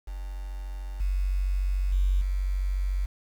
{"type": "tone with level steps", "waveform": "sine", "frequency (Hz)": 46.93, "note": "F#1", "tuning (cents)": 25, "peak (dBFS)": [-32, -23, -20, -24], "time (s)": [0.07, 3.06], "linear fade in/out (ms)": 10, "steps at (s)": [1, 1.92, 2.21], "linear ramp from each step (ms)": 5, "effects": ["8-bit"]}